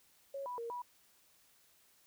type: tone with pitch steps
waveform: sine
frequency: 552 / 985 / 466.1 / 976 Hz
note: C#5 / B5 / A#4 / B5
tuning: -7 / -5 / 0 / -21 cents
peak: -39 dBFS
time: 0.34-0.82 s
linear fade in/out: 5 ms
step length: 120 ms
effects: white hiss -68 dBFS RMS until 2.06 s